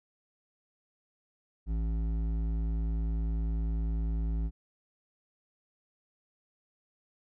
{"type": "tone with hard clipping", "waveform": "sine", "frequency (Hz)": 55, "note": "A1", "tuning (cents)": 0, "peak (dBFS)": -30, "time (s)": [1.66, 4.51], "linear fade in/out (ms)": 50, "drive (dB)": 10, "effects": []}